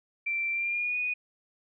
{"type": "tone with pitch glide", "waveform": "sine", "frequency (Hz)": [2349, 2473], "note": ["D7", "D#7"], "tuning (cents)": [0, -11], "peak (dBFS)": -27, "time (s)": [0.26, 1.14], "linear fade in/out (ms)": 10, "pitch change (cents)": 89, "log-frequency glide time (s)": [0.52, 0.98], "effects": []}